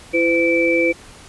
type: tone cluster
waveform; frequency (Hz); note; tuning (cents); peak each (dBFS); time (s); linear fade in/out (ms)
sine; 335.3 / 509 / 2320; E4 / C5 / D7; +30 / -48 / -22; -18; 0.13-0.93; 20
effects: pink hiss -42 dBFS RMS until 1.28 s + resampled to 24000 Hz